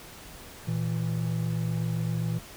triangle tone pair together, 116.4 / 164.14 Hz, A#2 / E3, -2 / -7 cents, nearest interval tritone, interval 595 cents, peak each -27 dBFS, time 0.67-2.39 s, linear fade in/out 10 ms, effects pink hiss -46 dBFS RMS until 2.56 s

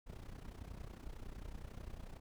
brown noise with amplitude modulation, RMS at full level -45 dBFS, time 0.06-2.2 s, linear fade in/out 20 ms, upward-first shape sine, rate 31 Hz, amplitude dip 80%, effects none

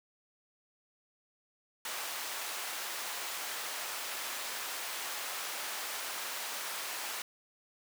pink high-pass noise, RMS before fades -39 dBFS, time 1.85-7.22 s, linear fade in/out 2 ms, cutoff 850 Hz, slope 12 dB/octave, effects none

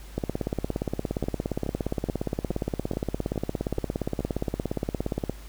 two click trains, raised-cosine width 2 ms, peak -13 / -17 dBFS, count 89 / 8, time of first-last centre 0.18-5.296 / 1.24-4.206 s, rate 17.2 / 2.36 Hz, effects added 50 Hz sine -41 dBFS peak until 5.48 s + pink hiss -50 dBFS RMS until 5.48 s

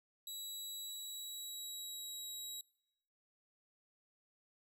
20% pulse tone with pitch glide, 3900 to 3857 Hz, B7 to B7, -23 to -42 cents, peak -38 dBFS, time 0.27-2.61 s, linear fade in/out 2 ms, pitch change -19 cents, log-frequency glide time 0.83-2.27 s, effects noise-tail reverb RT60 0.9 s tail -26 dB re dry

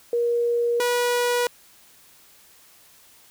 sine / sawtooth tone pair in turn, 474.2 / 485.8 Hz, A#4 / B4, +30 / -29 cents, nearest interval unison, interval 41 cents, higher second, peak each -19 / -16 dBFS, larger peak second, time 0.13-0.8 / 0.8-1.47 s, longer neither, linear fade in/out 2 ms, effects white hiss -53 dBFS RMS until 3.3 s

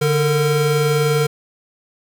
square tone pair together, 146 / 457.9 Hz, D3 / A#4, -10 / -31 cents, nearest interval octave + minor sixth, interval 1979 cents, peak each -18 dBFS, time 0.01-1.27 s, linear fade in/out 10 ms, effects none

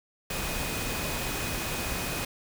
sine tone in noise, 2500 Hz, D#7, 8 cents sharp, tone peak -40 dBFS, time 0.3-2.25 s, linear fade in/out 5 ms, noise pink, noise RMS -32 dBFS, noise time 0.3-2.25 s, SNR -11 dB, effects none

